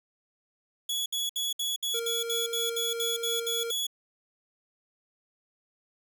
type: tone bursts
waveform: sawtooth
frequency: 3379 Hz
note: G#7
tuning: 29 cents sharp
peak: -25 dBFS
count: 13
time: 0.89-3.868 s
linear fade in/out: 5 ms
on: 170 ms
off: 64 ms
type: tone with tremolo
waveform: square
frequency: 464 Hz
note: A#4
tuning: 8 cents flat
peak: -32 dBFS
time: 1.94-3.71 s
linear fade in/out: 5 ms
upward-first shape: sine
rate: 3 Hz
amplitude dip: 25%
effects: none